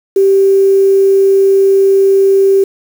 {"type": "tone with quantisation", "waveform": "sine", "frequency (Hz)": 390, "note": "G4", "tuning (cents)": -9, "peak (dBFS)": -5, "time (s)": [0.16, 2.64], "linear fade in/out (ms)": 5, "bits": 5, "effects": []}